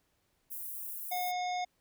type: high-pass noise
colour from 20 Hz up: white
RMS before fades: -41 dBFS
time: 0.5-1.32 s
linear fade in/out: 20 ms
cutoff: 11000 Hz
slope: 24 dB/octave
type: harmonic tone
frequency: 723 Hz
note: F#5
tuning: 40 cents flat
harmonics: 1 / 3 / 5 / 7 / 9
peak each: -32 / -42 / -46 / -49 / -51 dBFS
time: 1.11-1.65 s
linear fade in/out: 10 ms
effects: pink hiss -75 dBFS RMS until 1.8 s